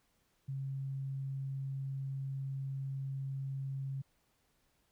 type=tone; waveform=sine; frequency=135.7 Hz; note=C#3; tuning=36 cents flat; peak=-36 dBFS; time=0.48-4.02 s; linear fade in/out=10 ms; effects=pink hiss -75 dBFS RMS until 4.91 s